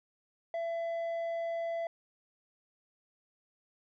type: tone with low-pass filter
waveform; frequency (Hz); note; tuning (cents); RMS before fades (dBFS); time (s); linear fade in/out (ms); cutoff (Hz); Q
square; 670; E5; +28; -35; 0.54-1.87; 2; 1400; 0.85
effects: none